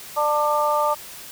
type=harmonic tone; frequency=297.7 Hz; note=D4; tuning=24 cents sharp; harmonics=2 / 3 / 4; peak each=-22 / -22 / -22 dBFS; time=0.16-0.95 s; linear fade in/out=20 ms; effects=white hiss -39 dBFS RMS until 1.31 s